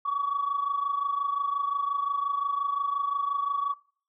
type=tone pair together; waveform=sine; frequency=1126.3 / 1152 Hz; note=C#6 / D6; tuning=+27 / -34 cents; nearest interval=unison; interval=39 cents; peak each=-26 / -30 dBFS; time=0.05-3.74 s; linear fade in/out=10 ms; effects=noise-tail reverb RT60 0.5 s tail -22 dB re dry + tanh soft clip ceiling -19 dBFS